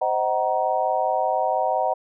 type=chord; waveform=sine; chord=C half-diminished seventh; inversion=none; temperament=just; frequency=523.3 / 627.9 / 753.5 / 941.9 Hz; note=C5 / Eb5 / Gb5 / Bb5; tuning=0 / +16 / +31 / +18 cents; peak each=-27 / -25 / -23 / -26 dBFS; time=0.01-1.94 s; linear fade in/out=10 ms; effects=none